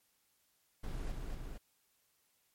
brown noise with echo, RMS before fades -40 dBFS, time 0.83-1.12 s, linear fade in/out 10 ms, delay 230 ms, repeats 2, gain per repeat -2 dB, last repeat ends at 1.58 s, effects white hiss -75 dBFS RMS until 2.54 s + MP3 64 kbps

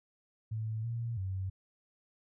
sine tone with pitch steps, 110.1 / 116.6 / 94.9 Hz, A2 / A#2 / F#2, +2 / +1 / +44 cents, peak -33 dBFS, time 0.51-1.5 s, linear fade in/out 10 ms, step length 330 ms, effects none

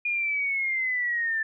sine linear sweep, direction down, 2440 to 1760 Hz, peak -24 dBFS, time 0.05-1.43 s, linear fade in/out 5 ms, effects none

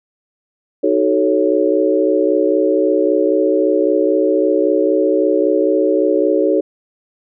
sine chord, D# half-diminished seventh, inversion none, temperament equal with one note detuned, 311.1 / 376.2 / 440 / 554.4 Hz, D#4 / F#4 / A4 / C#5, 0 / +29 / 0 / 0 cents, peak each -17 dBFS, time 0.83-6.61 s, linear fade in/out 10 ms, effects none

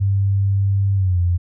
sine tone with pitch glide, 98.6 to 87.84 Hz, G2 to F2, +11 to +11 cents, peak -14 dBFS, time 0-1.38 s, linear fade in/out 20 ms, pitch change -200 cents, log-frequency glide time 0.95-1.19 s, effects none

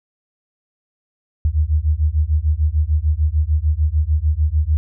sine beating tone pair, 73.42 / 80.12 Hz, D2 / E2, 0 / -49 cents, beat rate 6.7 Hz, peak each -17 dBFS, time 1.45-4.77 s, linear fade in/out 0 ms, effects none

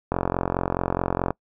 click train, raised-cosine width 1 ms, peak -8 dBFS, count 54, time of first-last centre 0.12-1.306 s, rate 44.7 Hz, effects noise-tail reverb RT60 0.1 s tail -26 dB re dry

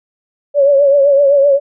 sine tone with vibrato, 562 Hz, C#5, 24 cents sharp, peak -6 dBFS, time 0.54-1.6 s, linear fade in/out 50 ms, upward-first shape triangle, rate 7.8 Hz, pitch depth 69 cents each way, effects none

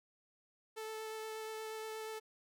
sawtooth tone with vibrato, 438.3 Hz, A4, 7 cents flat, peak -38 dBFS, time 0.76-2.2 s, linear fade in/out 20 ms, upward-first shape sine, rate 8.4 Hz, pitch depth 10 cents each way, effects none

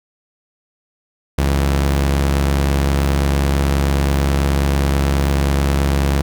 sawtooth tone pair together, 69.3 / 164.4 Hz, C#2 / E3, 0 / -4 cents, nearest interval octave + minor third, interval 1496 cents, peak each -10 / -21 dBFS, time 1.38-6.22 s, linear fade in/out 5 ms, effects none

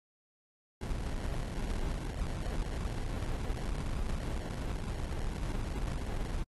brown noise with sample-and-hold, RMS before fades -35 dBFS, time 0.81-6.43 s, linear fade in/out 5 ms, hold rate 1225 Hz, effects AAC 32 kbps

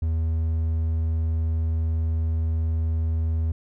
triangle tone, 80.7 Hz, E2, 36 cents flat, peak -19 dBFS, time 0.02-3.52 s, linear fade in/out 5 ms, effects none

